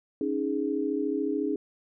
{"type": "chord", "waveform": "sine", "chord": "C# suspended second", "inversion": "none", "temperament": "equal", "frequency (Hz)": [277.2, 311.1, 415.3], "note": ["C#4", "D#4", "G#4"], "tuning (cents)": [0, 0, 0], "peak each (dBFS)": -30, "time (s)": [0.21, 1.56], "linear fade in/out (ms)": 2, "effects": []}